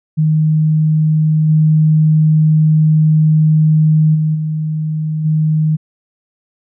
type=tone with level steps; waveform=sine; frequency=155.56 Hz; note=D#3; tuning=in tune; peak=-9 / -7 / -11 / -15 / -10 dBFS; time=0.17-5.77 s; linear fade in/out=20 ms; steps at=1.48 / 4.14 / 4.34 / 5.24 s; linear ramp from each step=20 ms; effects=none